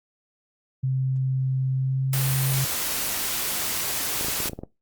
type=tone with pitch glide; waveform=sine; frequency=131.5 to 133.64 Hz; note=C3 to C3; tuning=+9 to +37 cents; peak=-21 dBFS; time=0.83-2.65 s; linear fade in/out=10 ms; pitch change=+28 cents; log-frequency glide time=1.73-2.18 s
type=noise; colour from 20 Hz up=white; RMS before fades=-27 dBFS; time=2.13-4.49 s; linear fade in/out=2 ms
type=clicks; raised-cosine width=2 ms; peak=-20 dBFS; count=9; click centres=4.211 / 4.247 / 4.284 / 4.403 / 4.458 / 4.496 / 4.533 / 4.59 / 4.635 s
effects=noise-tail reverb RT60 0.2 s tail -20 dB re dry + Opus 48 kbps